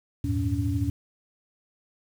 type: tone cluster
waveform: sine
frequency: 82.8 / 99.8 / 113.5 / 283.2 Hz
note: E2 / G2 / A#2 / C#4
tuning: +8 / +32 / -46 / +37 cents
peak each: -29 dBFS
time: 0.24-0.9 s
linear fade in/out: 5 ms
effects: 8-bit